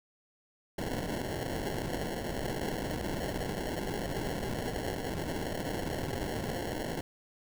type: noise with sample-and-hold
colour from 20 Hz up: violet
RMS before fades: -35 dBFS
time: 0.78-7.01 s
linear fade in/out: 5 ms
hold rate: 1225 Hz
effects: none